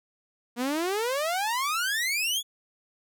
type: exponential sweep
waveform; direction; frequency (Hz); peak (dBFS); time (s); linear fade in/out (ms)
sawtooth; up; 233.1 to 3478; -22; 0.56-2.43; 50
effects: none